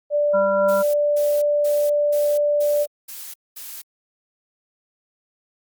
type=tone; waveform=sine; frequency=587.3 Hz; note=D5; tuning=in tune; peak=-16 dBFS; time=0.1-2.87 s; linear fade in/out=50 ms
type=harmonic tone; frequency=196.8 Hz; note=G3; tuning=7 cents sharp; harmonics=1 / 3 / 5 / 7; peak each=-29 / -31 / -27 / -25 dBFS; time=0.33-0.83 s; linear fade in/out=20 ms
type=noise bursts; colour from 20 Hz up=blue; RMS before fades=-35 dBFS; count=7; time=0.68-3.82 s; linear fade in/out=10 ms; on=260 ms; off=220 ms
effects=Opus 48 kbps